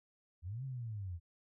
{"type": "linear two-way sweep", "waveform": "sine", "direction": "up then down", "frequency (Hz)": [77.5, 136.6, 81.2], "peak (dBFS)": -39, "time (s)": [0.42, 1.2], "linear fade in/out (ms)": 50, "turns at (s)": 0.64, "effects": []}